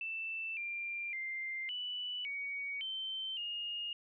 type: tone with pitch steps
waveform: sine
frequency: 2658 / 2381 / 2095 / 2968 / 2247 / 3097 / 2848 Hz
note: E7 / D7 / C7 / F#7 / C#7 / G7 / F7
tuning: +14 / +23 / +2 / +5 / +23 / -22 / +33 cents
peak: -37 dBFS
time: 0.01-3.93 s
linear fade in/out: 2 ms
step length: 560 ms
effects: none